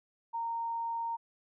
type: tone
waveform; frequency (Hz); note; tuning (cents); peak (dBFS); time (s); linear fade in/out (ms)
sine; 924; A#5; -16; -32; 0.33-1.17; 20
effects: none